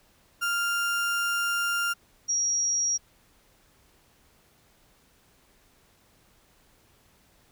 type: tone pair in turn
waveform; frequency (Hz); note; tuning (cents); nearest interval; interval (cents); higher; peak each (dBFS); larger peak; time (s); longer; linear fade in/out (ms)
35% pulse / sine; 1396.9 / 5674; F6 / F8; 0 / +27; 2 octaves; 2427; second; -23; neither; 0.41-1.94 / 2.28-2.98; first; 20
effects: pink hiss -62 dBFS RMS until 7.51 s